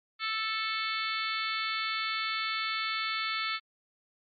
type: harmonic tone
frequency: 440 Hz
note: A4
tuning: in tune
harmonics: 3 / 4 / 5 / 6 / 7 / 8 / 9 / 10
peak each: -34 / -40 / -35 / -41 / -42 / -38 / -44 / -39 dBFS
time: 0.19-3.6 s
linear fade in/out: 50 ms
effects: MP3 48 kbps